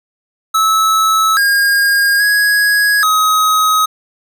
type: tone with pitch steps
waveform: square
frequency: 1300 / 1623 / 1663 / 1266 Hz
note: E6 / G#6 / G#6 / D#6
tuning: -24 / -40 / +2 / +30 cents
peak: -10 dBFS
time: 0.54-3.86 s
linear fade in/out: 10 ms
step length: 830 ms
effects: none